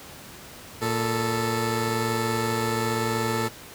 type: tone pair together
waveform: 15% pulse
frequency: 115.31 / 440.3 Hz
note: A#2 / A4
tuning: -18 / +1 cents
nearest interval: octave + major seventh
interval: 2319 cents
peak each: -20 dBFS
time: 0.81-3.49 s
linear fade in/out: 20 ms
effects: pink hiss -43 dBFS RMS until 3.74 s + high-pass 60 Hz 12 dB/octave